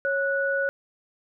sine tone pair together, 551 / 1472.7 Hz, C#5 / F#6, -11 / -9 cents, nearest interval octave + perfect fourth, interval 1702 cents, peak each -25 dBFS, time 0.05-0.69 s, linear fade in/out 0 ms, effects none

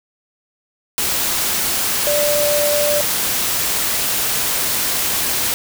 sine tone in noise, 587.3 Hz, D5, in tune, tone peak -16 dBFS, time 2.07-3.01 s, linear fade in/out 0 ms, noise white, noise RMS -19 dBFS, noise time 0.98-5.54 s, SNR 0 dB, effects none

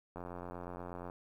click train, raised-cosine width 1 ms, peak -30 dBFS, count 84, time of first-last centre 0.16-1.099 s, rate 88.4 Hz, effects 11-bit

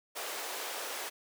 pink high-pass noise, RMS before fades -39 dBFS, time 0.15-1.1 s, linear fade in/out 20 ms, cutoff 430 Hz, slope 24 dB/octave, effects none

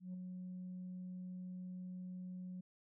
sine tone with ADSR envelope, 182.6 Hz, F#3, 23 cents flat, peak -39 dBFS, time 0-2.61 s, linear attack 140 ms, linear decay 9 ms, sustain -4 dB, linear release 8 ms, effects tanh soft clip ceiling -41 dBFS

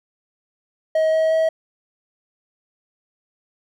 triangle tone with pitch steps, 634 / 638.4 / 642.9 Hz, D#5 / D#5 / E5, +32 / +44 / -43 cents, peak -13 dBFS, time 0.95-1.49 s, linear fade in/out 5 ms, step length 180 ms, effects none

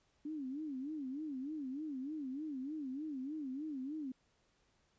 sine tone with vibrato, 284 Hz, C#4, 42 cents sharp, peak -39 dBFS, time 0.25-4.12 s, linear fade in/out 5 ms, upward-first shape sine, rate 3.3 Hz, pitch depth 180 cents each way, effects pink hiss -75 dBFS RMS until 4.98 s + resampled to 16000 Hz

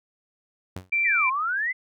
sawtooth tone with exponential decay, 92.5 Hz, F#2, in tune, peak -26 dBFS, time 0.76-0.9 s, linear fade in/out 5 ms, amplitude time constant 30 ms
sine tone, 2349 Hz, D7, in tune, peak -20 dBFS, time 0.92-1.3 s, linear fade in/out 10 ms
sine exponential two-way sweep, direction down then up, 2093 to 1000 to 2093 Hz, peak -23 dBFS, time 1.04-1.73 s, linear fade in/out 20 ms, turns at 1.28 s
effects none

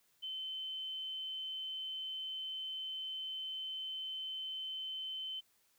sine tone, 3068 Hz, G7, 38 cents flat, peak -39 dBFS, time 0.22-5.41 s, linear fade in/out 20 ms, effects white hiss -73 dBFS RMS until 5.78 s

